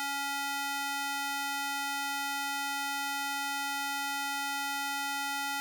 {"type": "tone with high-pass filter", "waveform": "square", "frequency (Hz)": 280.2, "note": "C#4", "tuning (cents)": 19, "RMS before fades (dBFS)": -34, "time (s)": [0, 5.6], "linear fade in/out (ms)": 0, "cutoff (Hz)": 1000, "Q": 0.98, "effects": []}